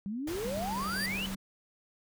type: exponential sweep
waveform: sine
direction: up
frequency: 190 to 3068 Hz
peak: -33 dBFS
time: 0.06-1.26 s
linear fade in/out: 0 ms
type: noise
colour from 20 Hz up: pink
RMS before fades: -41 dBFS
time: 0.27-1.35 s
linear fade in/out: 5 ms
type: tone with pitch glide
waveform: sine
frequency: 196 to 193.08 Hz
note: G3 to G3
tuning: 0 to -26 cents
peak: -37 dBFS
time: 0.44-1.36 s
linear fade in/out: 10 ms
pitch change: -26 cents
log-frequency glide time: 0.77-0.94 s
type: tone with exponential growth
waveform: sawtooth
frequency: 4719 Hz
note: D8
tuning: 7 cents sharp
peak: -29 dBFS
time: 0.46-1.06 s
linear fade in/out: 1 ms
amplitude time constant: 130 ms
effects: none